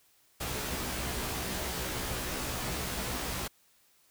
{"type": "noise with comb filter", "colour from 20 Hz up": "pink", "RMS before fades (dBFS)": -35, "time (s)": [0.4, 3.48], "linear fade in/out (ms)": 10, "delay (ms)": 16, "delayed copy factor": 1, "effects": ["white hiss -66 dBFS RMS until 4.1 s"]}